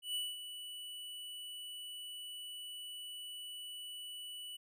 square tone with ADSR envelope, 2960 Hz, F#7, in tune, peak -35 dBFS, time 0.02-4.57 s, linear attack 130 ms, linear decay 210 ms, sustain -10 dB, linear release 11 ms, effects none

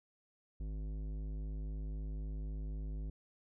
sine tone with tanh clipping, 51.91 Hz, G#1, in tune, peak -40 dBFS, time 0.6-3.1 s, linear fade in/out 5 ms, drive 14 dB, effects none

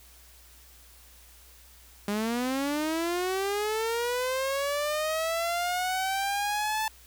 sawtooth linear sweep, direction up, 200.7 to 880 Hz, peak -23 dBFS, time 2.08-6.88 s, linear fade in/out 2 ms, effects added 60 Hz sine -55 dBFS peak until 7.06 s + white hiss -55 dBFS RMS until 7.06 s

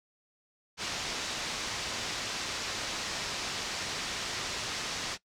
white low-pass noise, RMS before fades -36 dBFS, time 0.77-5.18 s, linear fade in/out 50 ms, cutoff 6100 Hz, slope 24 dB/octave, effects noise-tail reverb RT60 0.1 s tail -19 dB re dry

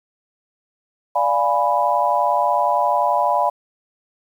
sine chord, D diminished seventh, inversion none, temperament equal, 587.3 / 698.5 / 830.6 / 987.8 Hz, D5 / F5 / Ab5 / Cb6, 0 / 0 / 0 / 0 cents, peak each -22 / -21 / -21 / -19 dBFS, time 1.15-3.5 s, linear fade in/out 10 ms, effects 8-bit

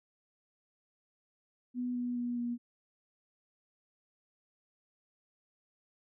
sine tone with pitch steps, 247.2 / 244.6 / 242.1 / 239.6 Hz, B3 / B3 / B3 / A#3, +2 / -16 / -34 / +48 cents, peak -32 dBFS, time 1.74-2.58 s, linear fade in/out 50 ms, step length 210 ms, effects none

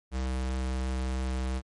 square tone, 64.5 Hz, C2, 24 cents flat, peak -29 dBFS, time 0.11-1.62 s, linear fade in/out 50 ms, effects MP3 48 kbps

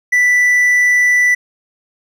triangle tone, 1975.5 Hz, B6, in tune, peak -7 dBFS, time 0.12-1.35 s, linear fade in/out 10 ms, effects none

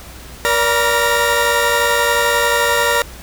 35% pulse tone cluster, 473.3 / 577 / 958 / 1393 / 1842 Hz, A#4 / D5 / A#5 / F6 / A#6, +26 / -31 / +47 / -5 / -21 cents, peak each -18 dBFS, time 0.45-3.02 s, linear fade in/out 0 ms, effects added 60 Hz sine -36 dBFS peak until 3.22 s + pink hiss -37 dBFS RMS until 3.22 s

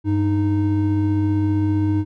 triangle tone pair together, 98 / 309.3 Hz, G2 / D#4, 0 / -10 cents, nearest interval octave + minor sixth, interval 1990 cents, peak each -17 / -17 dBFS, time 0.04-2.05 s, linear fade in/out 50 ms, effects none

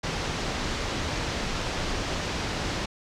pink low-pass noise, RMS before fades -30 dBFS, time 0.03-2.86 s, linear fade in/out 10 ms, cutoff 6200 Hz, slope 24 dB/octave, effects none

